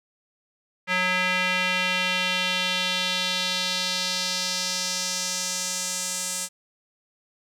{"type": "tone with band-pass filter sweep", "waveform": "square", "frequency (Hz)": 183.1, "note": "F#3", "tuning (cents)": -18, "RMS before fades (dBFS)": -26, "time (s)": [0.87, 6.49], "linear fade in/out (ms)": 50, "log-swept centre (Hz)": [2100, 8000], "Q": 2.1, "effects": []}